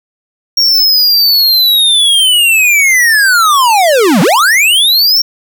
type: linear two-way sweep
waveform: square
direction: down then up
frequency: 5588 to 154.4 to 5588 Hz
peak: -6 dBFS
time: 0.57-5.22 s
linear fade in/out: 5 ms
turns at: 4.21 s
effects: none